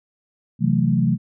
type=chord; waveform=sine; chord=F# half-diminished seventh; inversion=second; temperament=equal; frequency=130.81 / 164.81 / 185 / 220 Hz; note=C3 / E3 / F#3 / A3; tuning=0 / 0 / 0 / 0 cents; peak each=-21 dBFS; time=0.59-1.18 s; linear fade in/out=50 ms; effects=none